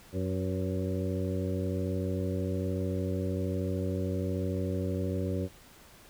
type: harmonic tone with a mistuned harmonic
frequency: 93.2 Hz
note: F#2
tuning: 13 cents sharp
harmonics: 1 / 2 / 3 / 4 / 5 / 6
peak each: -32 / -35 / -37 / -38 / -39 / -40 dBFS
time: 0.12-5.49 s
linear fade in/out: 50 ms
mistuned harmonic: 5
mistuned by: +44 cents
effects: pink hiss -55 dBFS RMS until 6.09 s